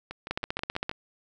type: two click trains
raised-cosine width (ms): 0.3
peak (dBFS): -21 / -13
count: 6 / 10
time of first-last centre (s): 0.11-0.914 / 0.31-0.894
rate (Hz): 6.22 / 15.4
effects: none